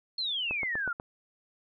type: exponential sweep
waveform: sine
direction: down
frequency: 4307 to 1362 Hz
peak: -29 dBFS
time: 0.18-0.93 s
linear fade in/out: 5 ms
type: click train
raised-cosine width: 1 ms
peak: -23 dBFS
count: 5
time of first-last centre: 0.51-0.999 s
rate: 8.18 Hz
effects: none